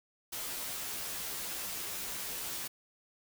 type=noise with comb filter; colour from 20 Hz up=white; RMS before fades=-39 dBFS; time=0.32-2.68 s; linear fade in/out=10 ms; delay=13 ms; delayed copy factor=-0.85; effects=none